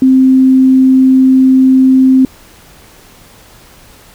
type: tone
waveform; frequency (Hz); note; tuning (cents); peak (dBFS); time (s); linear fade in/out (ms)
sine; 261.6; C4; 0; -3; 0.02-2.25; 2
effects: pink hiss -40 dBFS RMS until 4.14 s